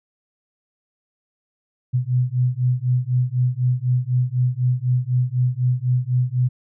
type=beating tone pair; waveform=sine; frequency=123.47 / 127.47 Hz; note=B2 / C3; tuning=0 / -45 cents; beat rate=4 Hz; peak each=-20 dBFS; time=1.93-6.49 s; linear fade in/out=20 ms; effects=none